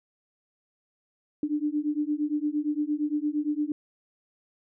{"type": "beating tone pair", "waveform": "sine", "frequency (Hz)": [293.7, 302.4], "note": ["D4", "D#4"], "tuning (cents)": [0, -49], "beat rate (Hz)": 8.7, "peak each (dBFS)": -28, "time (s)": [1.43, 3.72], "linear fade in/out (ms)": 2, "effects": []}